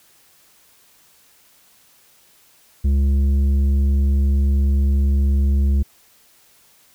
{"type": "tone with tanh clipping", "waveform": "triangle", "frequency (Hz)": 69.3, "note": "C#2", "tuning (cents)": 0, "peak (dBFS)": -15, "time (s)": [2.84, 5.83], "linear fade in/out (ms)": 10, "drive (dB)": 12, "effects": ["white hiss -54 dBFS RMS until 6.94 s"]}